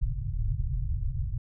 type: low-pass noise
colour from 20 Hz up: pink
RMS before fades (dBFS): -29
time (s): 0.01-1.38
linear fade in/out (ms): 10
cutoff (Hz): 140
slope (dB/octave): 96
effects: none

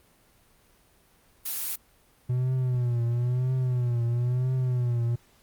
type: noise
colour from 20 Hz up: blue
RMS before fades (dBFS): -31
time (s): 1.45-1.76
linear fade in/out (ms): 10
type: tone with vibrato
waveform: triangle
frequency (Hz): 123.47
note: B2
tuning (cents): 0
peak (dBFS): -21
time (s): 2.29-5.16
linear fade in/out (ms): 10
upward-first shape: triangle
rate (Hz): 1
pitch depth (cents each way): 95
effects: pink hiss -61 dBFS RMS until 5.42 s + Opus 32 kbps

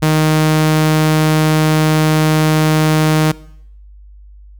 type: tone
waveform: sawtooth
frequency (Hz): 155.56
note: D#3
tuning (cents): 0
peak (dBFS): -6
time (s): 0.02-3.32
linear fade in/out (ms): 10
effects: noise-tail reverb RT60 0.7 s tail -21 dB re dry + added 50 Hz sine -36 dBFS peak until 4.59 s

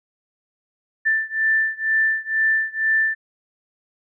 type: beating tone pair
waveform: sine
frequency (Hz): 1770 / 1772.1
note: A6 / A6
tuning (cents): +10 / +12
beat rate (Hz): 2.1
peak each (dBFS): -20 / -21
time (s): 1.05-3.15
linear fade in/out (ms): 20
effects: none

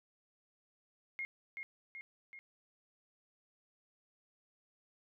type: tone with echo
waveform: sine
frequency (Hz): 2143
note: C7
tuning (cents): +41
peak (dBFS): -37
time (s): 1.19-1.25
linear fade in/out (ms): 0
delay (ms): 380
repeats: 3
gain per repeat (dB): -4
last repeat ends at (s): 2.39
effects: none

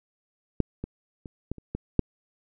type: clicks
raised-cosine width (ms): 3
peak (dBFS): -8 / -19 / -26 / -17 / -30 / -17 / -6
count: 7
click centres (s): 0.603 / 0.84 / 1.258 / 1.516 / 1.583 / 1.75 / 1.993
effects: none

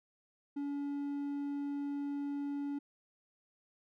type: tone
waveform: triangle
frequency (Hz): 284.5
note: C#4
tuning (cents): +45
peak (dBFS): -33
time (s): 0.56-2.79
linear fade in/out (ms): 10
effects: none

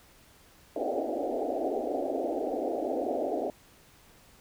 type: band-pass noise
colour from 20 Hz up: white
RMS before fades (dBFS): -31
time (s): 0.76-3.5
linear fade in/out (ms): 2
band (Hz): 250 to 760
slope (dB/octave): 96
effects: pink hiss -58 dBFS RMS until 4.4 s

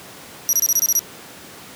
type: tone bursts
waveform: 30% pulse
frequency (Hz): 5800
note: F#8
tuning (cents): -35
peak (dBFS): -10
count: 8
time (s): 0.49-0.992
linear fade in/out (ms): 0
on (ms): 40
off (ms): 26
effects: pink hiss -39 dBFS RMS until 1.75 s + high-pass 150 Hz 12 dB/octave

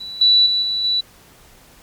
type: tone with level steps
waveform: sine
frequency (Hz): 3951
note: B7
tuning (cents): 0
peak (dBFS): -28 / -9 / -15 / -18 / -15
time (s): 0-1.01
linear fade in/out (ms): 10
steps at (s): 0.21 / 0.46 / 0.62 / 0.84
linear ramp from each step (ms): 5
effects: pink hiss -48 dBFS RMS until 1.82 s + MP3 96 kbps

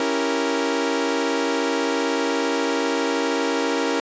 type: chord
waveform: sawtooth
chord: C# diminished seventh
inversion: none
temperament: equal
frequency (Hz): 277.2 / 329.6 / 392 / 466.2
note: C#4 / E4 / G4 / Bb4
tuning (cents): 0 / 0 / 0 / 0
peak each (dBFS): -21 / -23 / -26 / -20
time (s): 0-4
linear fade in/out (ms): 2
effects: resampled to 16000 Hz

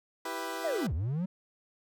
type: chord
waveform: 15% pulse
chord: E minor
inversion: none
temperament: equal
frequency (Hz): 329.6 / 392 / 493.9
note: E4 / G4 / B4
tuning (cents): 0 / 0 / 0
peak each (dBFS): -33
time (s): 0.25-0.87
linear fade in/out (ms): 5
type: linear two-way sweep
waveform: triangle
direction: down then up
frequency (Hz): 698.5 to 67.2 to 193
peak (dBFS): -27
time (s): 0.64-1.26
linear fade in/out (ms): 10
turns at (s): 0.93
effects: none

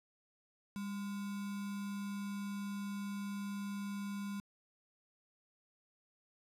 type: tone with sample-and-hold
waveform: sine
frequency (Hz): 200.3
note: G3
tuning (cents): +38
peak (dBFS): -38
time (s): 0.76-4.4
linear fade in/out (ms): 0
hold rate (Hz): 1225
effects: resampled to 32000 Hz

